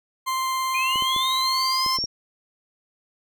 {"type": "tone with vibrato", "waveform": "40% pulse", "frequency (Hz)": 1046.5, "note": "C6", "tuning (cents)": 0, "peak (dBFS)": -22, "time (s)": [0.26, 1.98], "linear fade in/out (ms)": 20, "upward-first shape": "sine", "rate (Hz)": 18, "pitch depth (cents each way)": 8}
{"type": "linear sweep", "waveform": "sine", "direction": "up", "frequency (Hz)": [2400, 5610], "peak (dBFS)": -23, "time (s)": [0.74, 2.06], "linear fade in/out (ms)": 10}
{"type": "clicks", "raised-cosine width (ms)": 2, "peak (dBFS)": -23, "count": 6, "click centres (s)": [0.958, 1.023, 1.163, 1.863, 1.987, 2.04]}
{"effects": []}